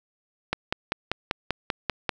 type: click train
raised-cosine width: 0.3 ms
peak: -8 dBFS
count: 9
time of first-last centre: 0.53-2.093 s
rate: 5.12 Hz
effects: none